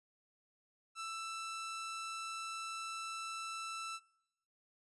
sawtooth tone, 1327 Hz, E6, 11 cents sharp, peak -37 dBFS, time 0.95-4 s, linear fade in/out 50 ms, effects noise-tail reverb RT60 0.9 s tail -23 dB re dry + resampled to 24000 Hz

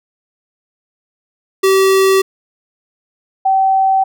square / sine tone pair in turn, 384.7 / 769.4 Hz, G4 / G5, -33 / -33 cents, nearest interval octave, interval 1200 cents, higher second, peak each -9 dBFS, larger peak neither, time 1.63-2.22 / 3.45-4.04 s, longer neither, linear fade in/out 10 ms, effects none

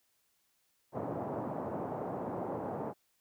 white band-pass noise, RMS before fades -38 dBFS, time 0.92-2.94 s, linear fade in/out 50 ms, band 110 to 820 Hz, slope 24 dB/octave, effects white hiss -75 dBFS RMS until 3.2 s

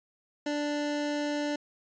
25% pulse tone, 293.7 Hz, D4, in tune, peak -25 dBFS, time 0.46-1.56 s, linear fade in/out 5 ms, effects resampled to 16000 Hz

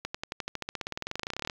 accelerating click train, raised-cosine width 0.2 ms, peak -15 dBFS, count 29, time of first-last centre 0.05-1.498 s, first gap 95 ms, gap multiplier 0.95, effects low-pass 6000 Hz 12 dB/octave + 7-bit

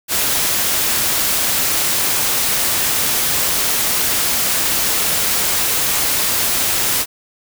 white noise, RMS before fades -17 dBFS, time 0.08-7.06 s, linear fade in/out 50 ms, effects none

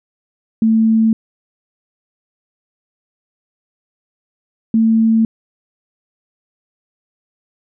sine tone pair in turn, 222.6 / 224 Hz, A3 / A3, +20 / +31 cents, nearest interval unison, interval 11 cents, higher second, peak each -9 dBFS, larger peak neither, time 0.62-1.13 / 4.74-5.25 s, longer neither, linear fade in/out 2 ms, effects none

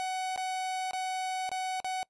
45% pulse tone with dropouts, 748 Hz, F#5, 19 cents sharp, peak -31 dBFS, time 0-2.03 s, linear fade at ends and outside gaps 0 ms, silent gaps 0.361-0.376 / 0.91-0.933 / 1.492-1.516 / 1.802-1.845 s, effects noise-tail reverb RT60 0.1 s tail -23 dB re dry + resampled to 24000 Hz

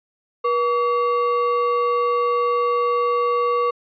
triangle ring-modulated tone, 811 Hz, G#5, 41 cents flat, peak -12 dBFS, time 0.44-3.71 s, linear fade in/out 10 ms, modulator 329 Hz, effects resampled to 11025 Hz

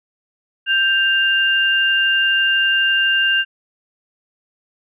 sine tone pair together, 1572 / 2797 Hz, G6 / F7, +4 / +2 cents, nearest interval minor seventh, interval 998 cents, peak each -16 dBFS, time 0.66-3.45 s, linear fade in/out 50 ms, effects none

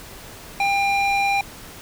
square tone with band-pass filter, 798 Hz, G5, 31 cents sharp, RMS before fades -20 dBFS, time 0.6-1.41 s, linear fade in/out 2 ms, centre 1800 Hz, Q 1.7, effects pink hiss -40 dBFS RMS until 1.81 s

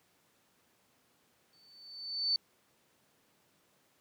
sine tone with exponential growth, 4522 Hz, C#8, 34 cents sharp, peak -25 dBFS, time 1.53-2.36 s, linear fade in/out 1 ms, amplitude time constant 180 ms, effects pink hiss -70 dBFS RMS until 4 s + high-pass 150 Hz 12 dB/octave

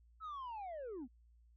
sine linear sweep, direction down, 1324 to 220 Hz, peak -40 dBFS, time 0.2-1.08 s, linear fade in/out 50 ms, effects tanh soft clip ceiling -42 dBFS + added 58 Hz sine -63 dBFS peak until 1.56 s

